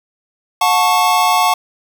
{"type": "chord", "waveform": "square", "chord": "F# minor", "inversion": "none", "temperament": "equal with one note detuned", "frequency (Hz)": [722.7, 880, 1108.7], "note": ["F#5", "A5", "C#6"], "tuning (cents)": [-41, 0, 0], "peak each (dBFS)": -16, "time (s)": [0.61, 1.54], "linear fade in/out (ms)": 5, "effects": []}